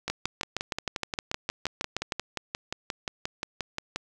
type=two click trains; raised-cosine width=0.2 ms; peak=-11 / -13 dBFS; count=14 / 23; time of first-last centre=0.1-2.122 / 0.08-3.96 s; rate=6.43 / 5.67 Hz; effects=none